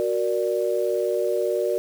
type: chord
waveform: sine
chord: Gb augmented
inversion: none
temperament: equal with one note detuned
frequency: 370 / 468.1 / 587.3 Hz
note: Gb4 / Bb4 / D5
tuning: 0 / +7 / 0 cents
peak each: -25 dBFS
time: 0-1.78 s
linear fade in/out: 0 ms
effects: 7-bit